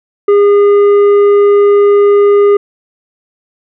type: tone with tanh clipping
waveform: sine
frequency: 407 Hz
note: G#4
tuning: 35 cents flat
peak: -5 dBFS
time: 0.28-2.57 s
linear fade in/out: 5 ms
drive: 7 dB
effects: none